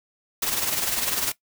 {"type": "noise with tremolo", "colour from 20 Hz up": "white", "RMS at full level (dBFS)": -23, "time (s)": [0.42, 1.32], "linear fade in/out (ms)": 5, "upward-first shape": "sine", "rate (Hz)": 20, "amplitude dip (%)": 55, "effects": ["noise-tail reverb RT60 0.1 s tail -17 dB re dry"]}